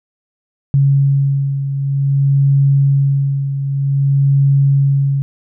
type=beating tone pair; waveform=sine; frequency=138.59 / 139.12 Hz; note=C#3 / C#3; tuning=0 / +7 cents; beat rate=0.53 Hz; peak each=-11 / -18 dBFS; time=0.74-5.22 s; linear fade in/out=0 ms; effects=none